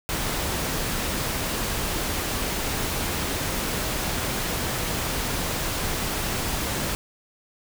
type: noise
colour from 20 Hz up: pink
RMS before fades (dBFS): -27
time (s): 0.09-6.95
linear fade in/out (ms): 0
effects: none